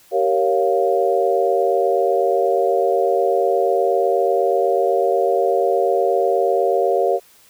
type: chord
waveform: sine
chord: G half-diminished seventh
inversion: none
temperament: equal with one note detuned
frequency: 386.6 / 466.2 / 554.4 / 698.5 Hz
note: G4 / Bb4 / Db5 / F5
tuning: -24 / 0 / 0 / 0 cents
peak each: -20 dBFS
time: 0.11-7.2 s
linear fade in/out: 50 ms
effects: white hiss -51 dBFS RMS until 7.49 s